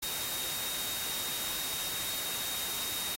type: tone in noise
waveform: sine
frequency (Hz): 3729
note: A#7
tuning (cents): 0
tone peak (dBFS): -40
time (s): 0.02-3.16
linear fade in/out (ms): 10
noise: white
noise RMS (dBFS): -36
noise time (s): 0.02-3.16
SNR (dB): -7
effects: AAC 48 kbps